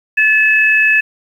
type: tone pair together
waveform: sine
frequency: 1730 / 2592 Hz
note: A6 / E7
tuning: -30 / -30 cents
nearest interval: perfect fifth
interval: 700 cents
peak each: -11 dBFS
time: 0.17-1.01 s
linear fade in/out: 10 ms
effects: 7-bit